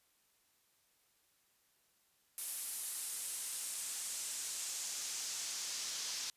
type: noise with band-pass filter sweep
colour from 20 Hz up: pink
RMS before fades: -42 dBFS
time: 2.38-6.3 s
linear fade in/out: 0 ms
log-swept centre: 11000 to 5500 Hz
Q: 1.7
effects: white hiss -74 dBFS RMS until 6.36 s + resampled to 32000 Hz